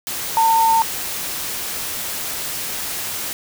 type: tone in noise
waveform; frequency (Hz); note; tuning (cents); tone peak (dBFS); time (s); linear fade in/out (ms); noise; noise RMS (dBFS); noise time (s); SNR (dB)
sine; 904; A5; +47; -12; 0.37-0.82; 0; white; -26; 0.07-3.33; +11
effects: none